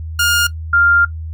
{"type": "tone pair in turn", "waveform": ["sawtooth", "sine"], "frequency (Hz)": [1416, 1397.3], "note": ["F6", "F6"], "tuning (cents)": [23, 0], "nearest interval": "unison", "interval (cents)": 23, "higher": "first", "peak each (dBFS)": -8, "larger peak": "neither", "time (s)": [[0.19, 0.47], [0.73, 1.05]], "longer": "second", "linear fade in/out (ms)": 5, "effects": ["noise-tail reverb RT60 0.1 s tail -18 dB re dry", "added 80 Hz sine -23 dBFS peak until 1.33 s"]}